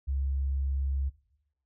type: tone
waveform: sine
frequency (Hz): 68.2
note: C#2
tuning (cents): -28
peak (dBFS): -27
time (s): 0.07-1.1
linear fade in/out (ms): 20
effects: noise-tail reverb RT60 0.9 s tail -18 dB re dry